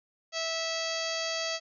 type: harmonic tone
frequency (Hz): 654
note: E5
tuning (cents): -14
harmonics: 1 / 2 / 3 / 4 / 5 / 6 / 7 / 8 / 9 / 10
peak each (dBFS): -35 / -41 / -39 / -40 / -39 / -44 / -36 / -43 / -45 / -42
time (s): 0.32-1.6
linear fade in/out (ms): 50
effects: none